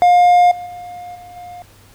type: tone with level steps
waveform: triangle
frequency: 710 Hz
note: F5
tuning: 28 cents sharp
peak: -5 / -24 / -27 / -33 / -29 dBFS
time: 0.02-1.62 s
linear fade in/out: 0 ms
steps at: 0.51 / 0.66 / 1.15 / 1.36 s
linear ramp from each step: 5 ms
effects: added 99 Hz sine -48 dBFS peak until 1.94 s + pink hiss -48 dBFS RMS until 1.94 s